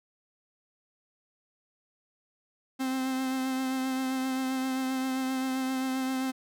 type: tone with vibrato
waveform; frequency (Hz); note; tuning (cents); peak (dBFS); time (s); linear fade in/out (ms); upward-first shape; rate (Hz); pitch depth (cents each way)
45% pulse; 261.6; C4; 0; -28; 2.79-6.32; 20; triangle; 7.6; 23
effects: none